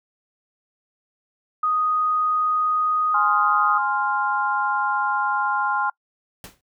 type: tone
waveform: sine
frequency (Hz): 1244.5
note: D#6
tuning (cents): 0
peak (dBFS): -18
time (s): 1.63-3.78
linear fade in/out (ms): 5
type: chord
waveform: sine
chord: F minor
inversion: first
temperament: equal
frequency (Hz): 830.6 / 1046.5 / 1396.9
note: Ab5 / C6 / F6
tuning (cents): 0 / 0 / 0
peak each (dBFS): -24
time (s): 3.14-5.9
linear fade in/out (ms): 5
type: noise with exponential decay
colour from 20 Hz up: pink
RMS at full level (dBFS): -35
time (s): 6.44-6.61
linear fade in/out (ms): 1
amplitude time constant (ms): 36
effects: noise-tail reverb RT60 0.1 s tail -26 dB re dry